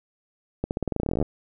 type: accelerating click train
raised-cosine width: 2 ms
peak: -12 dBFS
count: 19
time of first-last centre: 0.64-1.226 s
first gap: 69 ms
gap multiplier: 0.9
effects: none